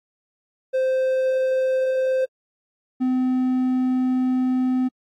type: tone pair in turn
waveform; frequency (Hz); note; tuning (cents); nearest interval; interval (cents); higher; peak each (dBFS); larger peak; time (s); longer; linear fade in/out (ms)
triangle; 521 / 255.6; C5 / C4; -7 / -40; octave; 1233; first; -16; neither; 0.73-2.26 / 3-4.89; second; 20
effects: AAC 48 kbps